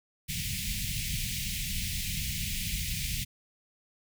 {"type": "band-stop noise", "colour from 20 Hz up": "pink", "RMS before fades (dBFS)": -33, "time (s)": [0.28, 3.25], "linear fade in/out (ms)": 20, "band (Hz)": [200, 2100], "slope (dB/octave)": 48, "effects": []}